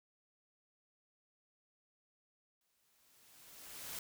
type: noise with exponential growth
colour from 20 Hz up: white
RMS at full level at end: -43 dBFS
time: 2.61-3.99 s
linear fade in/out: 2 ms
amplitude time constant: 300 ms
effects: none